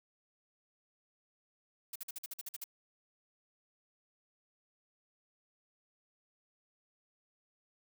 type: noise bursts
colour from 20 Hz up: blue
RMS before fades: -42 dBFS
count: 10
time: 1.93-2.641 s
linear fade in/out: 5 ms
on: 27 ms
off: 49 ms
effects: none